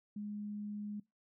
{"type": "tone", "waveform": "sine", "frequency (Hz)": 207.7, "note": "G#3", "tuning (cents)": 0, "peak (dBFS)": -39, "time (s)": [0.16, 1], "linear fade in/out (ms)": 5, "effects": ["noise-tail reverb RT60 0.2 s tail -22 dB re dry"]}